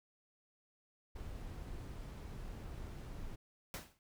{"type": "noise", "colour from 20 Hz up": "brown", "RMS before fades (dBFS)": -46, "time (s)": [1.15, 3.36], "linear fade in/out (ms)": 10}
{"type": "noise with exponential decay", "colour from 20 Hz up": "pink", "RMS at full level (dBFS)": -41, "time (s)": [3.74, 3.99], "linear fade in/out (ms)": 1, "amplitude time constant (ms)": 54}
{"effects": []}